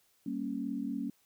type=chord; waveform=sine; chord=G diminished; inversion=none; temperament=equal; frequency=196 / 233.1 / 277.2 Hz; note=G3 / Bb3 / Db4; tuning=0 / 0 / 0 cents; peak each=-40 / -37 / -36 dBFS; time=0.26-1.1 s; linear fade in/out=5 ms; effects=white hiss -70 dBFS RMS until 1.25 s